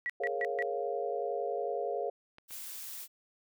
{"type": "tone bursts", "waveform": "sine", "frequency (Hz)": 1936, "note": "B6", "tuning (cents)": -35, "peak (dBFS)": -31, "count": 4, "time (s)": [0.06, 0.624], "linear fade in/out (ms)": 0, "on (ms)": 36, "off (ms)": 140}
{"type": "chord", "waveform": "sine", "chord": "Bb minor seventh", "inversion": "third", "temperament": "equal with one note detuned", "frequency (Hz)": [415.3, 466.2, 548.6, 698.5], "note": ["Ab4", "Bb4", "Db5", "F5"], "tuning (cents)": [0, 0, -18, 0], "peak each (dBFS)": -37, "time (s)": [0.2, 2.1], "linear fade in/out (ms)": 5}
{"type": "clicks", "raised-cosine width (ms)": 0.3, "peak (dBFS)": -35, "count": 2, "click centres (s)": [2.384, 2.508]}
{"type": "noise", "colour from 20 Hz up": "blue", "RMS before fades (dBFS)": -43, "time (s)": [2.48, 3.08], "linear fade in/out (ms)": 50}
{"effects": []}